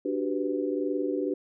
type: chord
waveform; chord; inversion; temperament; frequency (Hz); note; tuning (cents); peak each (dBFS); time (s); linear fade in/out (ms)
sine; G major seventh; second; equal with one note detuned; 293.7 / 370 / 392 / 497.6; D4 / F#4 / G4 / B4; 0 / 0 / 0 / +13; -30 / -32 / -32 / -33; 0.05-1.34; 5
effects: none